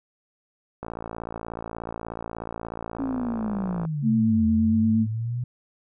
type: click train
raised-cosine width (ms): 1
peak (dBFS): -19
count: 172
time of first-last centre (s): 0.83-3.851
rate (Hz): 56.6
type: linear two-way sweep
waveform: sine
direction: down then up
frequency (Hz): 277.1 to 82.41 to 124.3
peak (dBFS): -25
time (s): 2.99-5.44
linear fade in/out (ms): 5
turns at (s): 4.47
type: tone with vibrato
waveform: sine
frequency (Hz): 221.8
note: A3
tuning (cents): +14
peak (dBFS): -18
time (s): 4.02-5.07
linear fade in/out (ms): 50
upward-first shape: triangle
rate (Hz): 8.6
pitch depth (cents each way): 22
effects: none